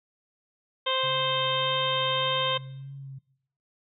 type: harmonic tone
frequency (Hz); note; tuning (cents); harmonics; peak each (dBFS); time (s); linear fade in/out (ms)
523.3; C5; 0; 1 / 2 / 3 / 4 / 5 / 6 / 7; -30 / -29 / -37 / -37 / -37 / -29 / -32; 0.86-2.58; 10
type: tone with vibrato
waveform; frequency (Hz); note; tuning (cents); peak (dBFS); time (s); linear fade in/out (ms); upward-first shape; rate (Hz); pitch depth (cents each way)
sine; 135.7; C#3; -36; -37; 1.03-3.19; 10; triangle; 1.7; 35
type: click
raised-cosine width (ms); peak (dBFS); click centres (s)
1; -36; 2.22
effects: noise-tail reverb RT60 0.8 s tail -22 dB re dry